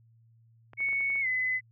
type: clicks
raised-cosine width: 0.5 ms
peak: -33 dBFS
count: 7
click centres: 0.734 / 0.805 / 0.887 / 0.93 / 1.007 / 1.102 / 1.157 s
type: tone with pitch glide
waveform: sine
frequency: 2217 to 2021 Hz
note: C#7 to B6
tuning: 0 to +39 cents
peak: -26 dBFS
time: 0.77-1.61 s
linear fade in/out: 50 ms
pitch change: -161 cents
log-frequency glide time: 1.21-1.27 s
effects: added 114 Hz sine -58 dBFS peak until 1.71 s